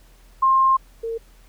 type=tone pair in turn; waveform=sine; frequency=1061 / 456 Hz; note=C6 / A#4; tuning=+24 / -38 cents; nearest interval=octave + minor third; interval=1462 cents; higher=first; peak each=-13 / -24 dBFS; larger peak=first; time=0.42-0.77 / 1.03-1.18 s; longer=first; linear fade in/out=10 ms; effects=added 41 Hz sine -48 dBFS peak until 1.48 s + pink hiss -56 dBFS RMS until 1.48 s